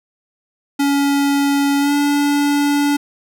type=tone with pitch glide; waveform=square; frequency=281.6 to 287.8 Hz; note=C#4 to D4; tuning=+27 to -35 cents; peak=-14 dBFS; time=0.79-2.97 s; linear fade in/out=10 ms; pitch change=+38 cents; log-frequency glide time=1.79-1.93 s; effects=none